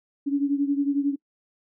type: beating tone pair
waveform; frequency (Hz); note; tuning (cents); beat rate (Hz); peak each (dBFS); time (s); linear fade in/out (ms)
sine; 280 / 291; C#4 / D4; +18 / -16; 11; -22 / -26; 0.26-1.16; 20
effects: noise-tail reverb RT60 0.1 s tail -24 dB re dry